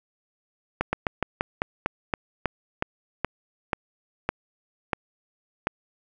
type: slowing click train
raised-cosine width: 0.5 ms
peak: -8 dBFS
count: 15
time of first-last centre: 0.81-5.671 s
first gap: 120 ms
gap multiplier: 1.15
effects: none